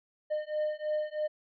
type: beating tone pair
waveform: triangle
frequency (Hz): 607 / 610.1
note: D#5 / D#5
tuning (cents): -43 / -34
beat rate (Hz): 3.1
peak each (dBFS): -31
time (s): 0.3-1.28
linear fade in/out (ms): 20
effects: resampled to 11025 Hz